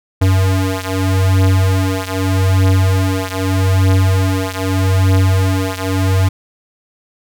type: beating tone pair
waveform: square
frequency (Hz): 94.3 / 95.11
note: F#2 / F#2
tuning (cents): +33 / +48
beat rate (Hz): 0.81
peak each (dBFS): -14 / -16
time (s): 0.21-6.29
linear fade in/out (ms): 10
effects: none